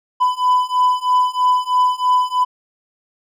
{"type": "beating tone pair", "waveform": "triangle", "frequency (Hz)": [999, 1002.1], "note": ["B5", "B5"], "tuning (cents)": [20, 25], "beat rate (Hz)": 3.1, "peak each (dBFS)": [-15, -14], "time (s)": [0.2, 2.45], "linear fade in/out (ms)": 20, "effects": []}